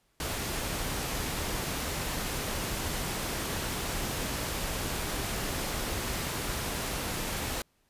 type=noise; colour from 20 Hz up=pink; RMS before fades=-33 dBFS; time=0.2-7.62 s; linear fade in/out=2 ms; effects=pink hiss -71 dBFS RMS until 7.89 s + resampled to 32000 Hz